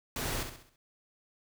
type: noise with echo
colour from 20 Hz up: pink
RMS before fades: -35 dBFS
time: 0.16-0.43 s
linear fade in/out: 2 ms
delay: 66 ms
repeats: 5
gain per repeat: -7 dB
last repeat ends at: 0.76 s
effects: none